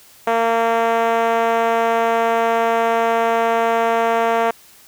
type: tone with band-pass filter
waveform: 5% pulse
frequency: 229.2 Hz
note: A#3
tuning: 29 cents flat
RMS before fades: -17 dBFS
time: 0.27-4.51 s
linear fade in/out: 5 ms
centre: 610 Hz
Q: 1.6
effects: white hiss -47 dBFS RMS until 4.87 s